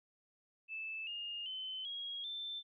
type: tone with pitch steps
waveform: sine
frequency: 2629 / 2834 / 3055 / 3293 / 3550 Hz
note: E7 / F7 / G7 / G#7 / A7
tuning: -5 / +25 / -45 / -15 / +15 cents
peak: -40 dBFS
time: 0.68-2.63 s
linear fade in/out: 50 ms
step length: 390 ms
effects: none